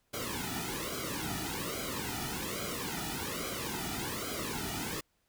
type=noise with flanger; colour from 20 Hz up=pink; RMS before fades=-37 dBFS; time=0.13-5.01 s; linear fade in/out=10 ms; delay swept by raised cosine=1.1 to 1.89 ms; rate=1.2 Hz; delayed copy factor=-0.95; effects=pink hiss -75 dBFS RMS until 5.28 s